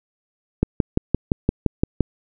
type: click train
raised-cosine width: 3 ms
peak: -3 dBFS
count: 9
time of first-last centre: 0.63-2.007 s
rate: 5.81 Hz
effects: none